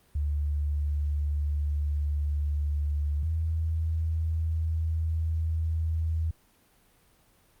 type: tone pair in turn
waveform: sine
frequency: 73.4 / 80.62 Hz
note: D2 / E2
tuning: 0 / -38 cents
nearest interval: major second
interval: 162 cents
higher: second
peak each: -25 dBFS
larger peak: neither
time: 0.15-3.23 / 3.23-6.31 s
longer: neither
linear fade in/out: 5 ms
effects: pink hiss -63 dBFS RMS until 7.6 s + Opus 32 kbps